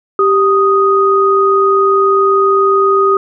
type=tone pair together; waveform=sine; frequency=392 / 1244.5 Hz; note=G4 / D#6; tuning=0 / 0 cents; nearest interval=octave + minor sixth; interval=2000 cents; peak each=-10 dBFS; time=0.19-3.17 s; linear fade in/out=2 ms; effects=none